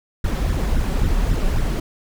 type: noise with flanger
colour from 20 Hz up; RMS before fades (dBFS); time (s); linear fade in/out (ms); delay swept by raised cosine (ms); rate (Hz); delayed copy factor
brown; -19; 0.24-1.8; 5; 0.54 to 5.44; 3.7; +0.8
effects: none